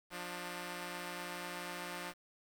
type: tone pair together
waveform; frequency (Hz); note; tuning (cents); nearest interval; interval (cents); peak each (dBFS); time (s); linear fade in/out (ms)
5% pulse; 177.3 / 298.2; F3 / D4; +26 / +27; major sixth; 901; -32 / -34; 0.1-2.14; 50
effects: 10-bit